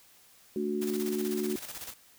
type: chord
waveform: sine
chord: D major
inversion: second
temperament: just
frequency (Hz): 220.2 / 293.7 / 367.1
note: A3 / D4 / F#4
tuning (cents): +2 / 0 / -14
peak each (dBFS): -33 / -36 / -31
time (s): 0.56-1.56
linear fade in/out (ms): 2
type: noise with tremolo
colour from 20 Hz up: white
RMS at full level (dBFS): -40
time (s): 0.81-1.94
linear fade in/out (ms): 10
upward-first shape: square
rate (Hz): 16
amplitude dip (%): 55
effects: white hiss -59 dBFS RMS until 2.18 s